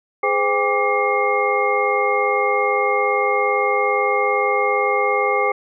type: tone cluster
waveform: sine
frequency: 415.4 / 513 / 803 / 1169 / 2137 Hz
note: G#4 / C5 / G5 / D6 / C7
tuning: 0 / -34 / +41 / -8 / +36 cents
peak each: -22 dBFS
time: 0.23-5.52 s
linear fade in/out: 5 ms
effects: none